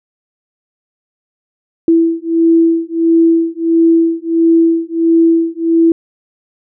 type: beating tone pair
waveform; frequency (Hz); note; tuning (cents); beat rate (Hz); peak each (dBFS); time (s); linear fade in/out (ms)
sine; 330 / 331.5; E4 / E4; +2 / +10; 1.5; -11; 1.88-5.92; 2
effects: none